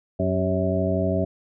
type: harmonic tone with a mistuned harmonic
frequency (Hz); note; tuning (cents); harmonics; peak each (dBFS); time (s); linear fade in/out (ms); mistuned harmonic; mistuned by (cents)
92.5; F#2; 0; 1 / 2 / 3 / 4 / 6 / 7; -26 / -26 / -29 / -29 / -29 / -26; 0.19-1.25; 10; 4; +76
effects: none